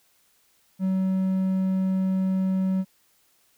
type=tone; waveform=triangle; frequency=188.9 Hz; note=F#3; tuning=36 cents sharp; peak=-19 dBFS; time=0.79-2.85 s; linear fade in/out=50 ms; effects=white hiss -64 dBFS RMS until 3.57 s